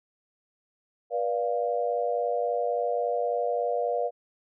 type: chord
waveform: sine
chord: B diminished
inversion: none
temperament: equal with one note detuned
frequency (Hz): 483.7 / 587.3 / 698.5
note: B4 / D5 / F5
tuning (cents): -36 / 0 / 0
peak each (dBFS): -28 / -30 / -29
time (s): 1.1-4.11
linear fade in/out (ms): 50
effects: none